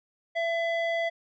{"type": "tone with low-pass filter", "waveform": "square", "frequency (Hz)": 670, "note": "E5", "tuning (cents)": 28, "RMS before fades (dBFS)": -28, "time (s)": [0.35, 1.1], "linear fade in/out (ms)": 20, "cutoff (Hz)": 2500, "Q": 2.2, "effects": []}